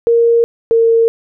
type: tone pair in turn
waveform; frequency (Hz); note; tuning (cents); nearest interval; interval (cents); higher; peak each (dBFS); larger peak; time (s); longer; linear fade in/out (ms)
sine; 466 / 457.5; A#4 / A#4; -1 / -32; unison; 31; first; -7; neither; 0.07-0.44 / 0.71-1.08; neither; 0
effects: none